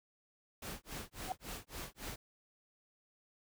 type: noise with tremolo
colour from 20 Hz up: pink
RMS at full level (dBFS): -43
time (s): 0.62-2.16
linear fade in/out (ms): 5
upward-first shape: sine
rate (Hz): 3.6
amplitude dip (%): 100
type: tone with exponential growth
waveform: sine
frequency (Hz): 747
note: F#5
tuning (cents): +16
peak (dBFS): -30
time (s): 1.24-1.32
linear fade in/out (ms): 1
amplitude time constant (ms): 17
effects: none